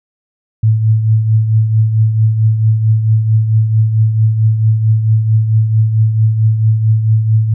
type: tone with tremolo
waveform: sine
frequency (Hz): 110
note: A2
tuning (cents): 0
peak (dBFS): -5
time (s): 0.63-7.54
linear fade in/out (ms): 5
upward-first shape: triangle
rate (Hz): 4.5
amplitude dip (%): 60
effects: none